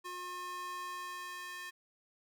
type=tone with high-pass filter sweep; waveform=square; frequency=359 Hz; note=F4; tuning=48 cents sharp; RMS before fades=-43 dBFS; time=0.04-1.71 s; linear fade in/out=20 ms; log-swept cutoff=750 to 1600 Hz; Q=2.2; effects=none